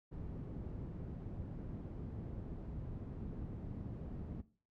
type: low-pass noise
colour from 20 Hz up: white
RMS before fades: -45 dBFS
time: 0.11-4.42 s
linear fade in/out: 20 ms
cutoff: 180 Hz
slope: 12 dB/octave
effects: noise-tail reverb RT60 0.4 s tail -18 dB re dry